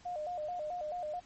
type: tone with vibrato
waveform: sine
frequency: 658 Hz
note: E5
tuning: 3 cents flat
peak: -35 dBFS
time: 0.05-1.2 s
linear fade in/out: 10 ms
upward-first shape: square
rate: 4.6 Hz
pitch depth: 140 cents each way
effects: pink hiss -60 dBFS RMS until 1.25 s + MP3 32 kbps